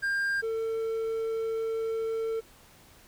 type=tone pair in turn; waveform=triangle; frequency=1600 / 449 Hz; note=G6 / A4; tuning=+35 / +35 cents; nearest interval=octave + minor seventh; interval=2200 cents; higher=first; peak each=-24 / -26 dBFS; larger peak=first; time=0.02-0.42 / 0.42-2.41 s; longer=second; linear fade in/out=20 ms; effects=pink hiss -56 dBFS RMS until 3.07 s